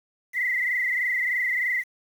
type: tone with frequency modulation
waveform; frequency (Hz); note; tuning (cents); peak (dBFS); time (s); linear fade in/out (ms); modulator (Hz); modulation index
sine; 2000; B6; +21; -22; 0.33-1.84; 50; 23.2; 3.6
effects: 8-bit